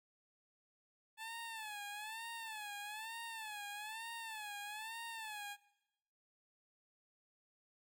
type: tone with vibrato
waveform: 15% pulse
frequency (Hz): 869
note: A5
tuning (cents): -22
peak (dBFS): -38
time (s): 1.17-5.57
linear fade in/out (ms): 50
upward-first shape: sine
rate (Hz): 1.1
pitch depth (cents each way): 110
effects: noise-tail reverb RT60 1.0 s tail -22 dB re dry